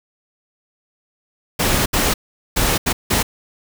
pink noise bursts at uneven times, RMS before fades -17 dBFS, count 5, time 1.59-1.86 / 1.93-2.14 / 2.56-2.78 / 2.86-2.93 / 3.1-3.23 s, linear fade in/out 10 ms, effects none

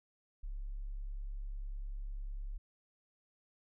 sine tone, 34.59 Hz, C#1, 3 cents flat, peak -38 dBFS, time 0.43-2.58 s, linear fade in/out 10 ms, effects none

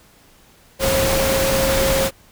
sine tone in noise, 538 Hz, C5, 48 cents sharp, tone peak -18 dBFS, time 0.79-2.11 s, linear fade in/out 50 ms, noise pink, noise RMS -20 dBFS, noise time 0.79-2.11 s, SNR -1 dB, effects pink hiss -51 dBFS RMS until 2.31 s

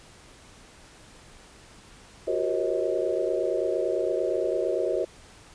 sine tone cluster, 358.2 / 387 / 472.3 / 539 / 631 Hz, F4 / G4 / A#4 / C#5 / D#5, +44 / -22 / +23 / -49 / +24 cents, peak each -30 dBFS, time 2.27-5.05 s, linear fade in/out 10 ms, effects pink hiss -51 dBFS RMS until 5.54 s + resampled to 22050 Hz

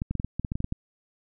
clicks, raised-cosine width 5 ms, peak -16 dBFS, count 12, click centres 0.019 / 0.11 / 0.153 / 0.199 / 0.246 / 0.396 / 0.448 / 0.519 / 0.555 / 0.604 / 0.644 / 0.724 s, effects none

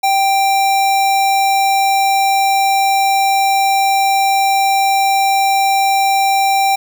sine tone with sample-and-hold, 782 Hz, G5, 4 cents flat, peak -10 dBFS, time 0.03-6.76 s, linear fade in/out 10 ms, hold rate 3150 Hz, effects none

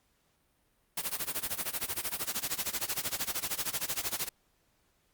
white noise with tremolo, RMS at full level -31 dBFS, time 0.97-4.29 s, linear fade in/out 5 ms, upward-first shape sine, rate 13 Hz, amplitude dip 90%, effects pink hiss -72 dBFS RMS until 5.13 s + Opus 48 kbps

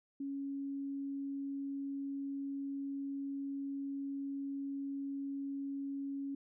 sine tone, 277.2 Hz, C#4, in tune, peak -37 dBFS, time 0.2-6.35 s, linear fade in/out 5 ms, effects none

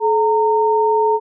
sine tone pair together, 430 / 918.3 Hz, A4 / A#5, -40 / -26 cents, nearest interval octave + minor second, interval 1314 cents, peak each -15 dBFS, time 0-1.2 s, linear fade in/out 50 ms, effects none

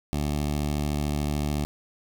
15% pulse tone with notch filter, 73.7 Hz, D2, 7 cents sharp, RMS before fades -27 dBFS, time 0.13-1.65 s, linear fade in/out 0 ms, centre 1500 Hz, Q 1.3, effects none

